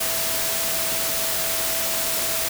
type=tone in noise; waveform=sine; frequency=657 Hz; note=E5; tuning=6 cents flat; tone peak=-33 dBFS; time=0-2.49 s; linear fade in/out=10 ms; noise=white; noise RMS=-24 dBFS; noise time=0-2.49 s; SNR=-12 dB; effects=none